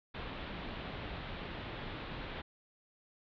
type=low-pass noise; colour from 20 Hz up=pink; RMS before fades=-43 dBFS; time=0.14-2.42 s; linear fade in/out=10 ms; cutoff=3900 Hz; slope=48 dB/octave; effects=none